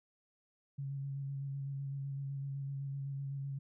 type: tone with vibrato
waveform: sine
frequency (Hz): 138.2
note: C#3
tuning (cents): -5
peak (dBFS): -37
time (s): 0.78-3.59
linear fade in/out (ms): 10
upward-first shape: square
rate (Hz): 7.9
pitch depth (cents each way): 16
effects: none